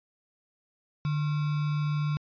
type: tone with sample-and-hold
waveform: sine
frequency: 148.8 Hz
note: D3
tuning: 23 cents sharp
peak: -25 dBFS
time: 1.05-2.17 s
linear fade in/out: 0 ms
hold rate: 1225 Hz
effects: resampled to 11025 Hz